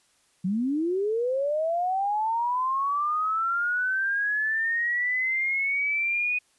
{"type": "linear sweep", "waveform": "sine", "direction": "up", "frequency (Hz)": [174.61, 2489], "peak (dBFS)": -23, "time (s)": [0.44, 6.39], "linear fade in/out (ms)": 10, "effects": ["white hiss -65 dBFS RMS until 6.58 s", "resampled to 24000 Hz"]}